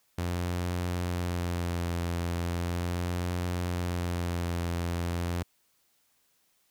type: tone with vibrato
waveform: sawtooth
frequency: 87.31 Hz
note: F2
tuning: in tune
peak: -25 dBFS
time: 0.18-5.43 s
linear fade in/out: 5 ms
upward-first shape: sine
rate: 0.38 Hz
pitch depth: 27 cents each way
effects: white hiss -70 dBFS RMS until 6.7 s